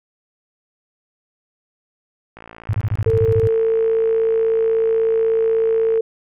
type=click train; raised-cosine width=0.5 ms; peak=-22 dBFS; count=204; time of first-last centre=2.37-5.976 s; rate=56.3 Hz
type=tone bursts; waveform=sine; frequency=105.2 Hz; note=G#2; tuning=23 cents sharp; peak=-15 dBFS; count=11; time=2.69-3.472 s; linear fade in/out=0 ms; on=42 ms; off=32 ms
type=tone; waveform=sine; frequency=450 Hz; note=A4; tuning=39 cents sharp; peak=-14 dBFS; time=3.06-6.01 s; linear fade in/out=5 ms
effects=none